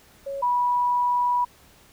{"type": "tone pair in turn", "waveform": "sine", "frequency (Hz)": [553, 977.1], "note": ["C#5", "B5"], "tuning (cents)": [-4, -19], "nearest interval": "minor seventh", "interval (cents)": 985, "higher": "second", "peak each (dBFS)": [-28, -19], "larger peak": "second", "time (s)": [[0.26, 0.42], [0.42, 1.45]], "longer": "second", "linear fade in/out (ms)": 10, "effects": ["pink hiss -54 dBFS RMS until 1.92 s"]}